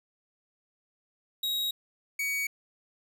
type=tone pair in turn; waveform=45% pulse; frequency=3806 / 2250 Hz; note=A#7 / C#7; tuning=+35 / +25 cents; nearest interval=major sixth; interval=910 cents; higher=first; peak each=-28 dBFS; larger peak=neither; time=1.43-1.71 / 2.19-2.47 s; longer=neither; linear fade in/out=5 ms; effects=none